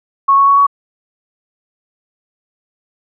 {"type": "tone with pitch steps", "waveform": "sine", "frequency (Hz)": [1101, 1108.7, 1116.4, 1124.1], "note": ["C#6", "C#6", "C#6", "C#6"], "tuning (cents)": [-12, 0, 12, 24], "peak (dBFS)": -6, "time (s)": [0.28, 0.668], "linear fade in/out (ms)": 10, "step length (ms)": 97, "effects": []}